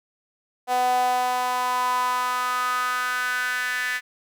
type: tone with high-pass filter sweep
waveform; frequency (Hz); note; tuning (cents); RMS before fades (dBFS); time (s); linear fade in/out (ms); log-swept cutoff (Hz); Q
sawtooth; 250; B3; +21; -24; 0.67-4.01; 50; 690 to 1800; 5.8
effects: none